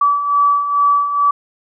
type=beating tone pair; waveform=sine; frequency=1148 / 1150.3 Hz; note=D6 / D6; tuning=-40 / -36 cents; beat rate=2.3 Hz; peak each=-19 / -12 dBFS; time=0.01-1.31 s; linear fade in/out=5 ms; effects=none